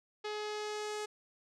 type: tone with low-pass filter sweep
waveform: sawtooth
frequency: 422.2 Hz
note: G#4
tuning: 29 cents sharp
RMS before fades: -39 dBFS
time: 0.24-1.06 s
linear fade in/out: 10 ms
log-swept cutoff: 4400 to 7900 Hz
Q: 1.5
effects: none